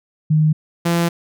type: tone pair in turn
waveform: sine / sawtooth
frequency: 154.7 / 170.22 Hz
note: D#3 / F3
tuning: -10 / -44 cents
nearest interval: major second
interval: 166 cents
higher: second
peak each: -11 dBFS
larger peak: neither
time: 0.3-0.53 / 0.85-1.09 s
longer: second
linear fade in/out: 10 ms
effects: none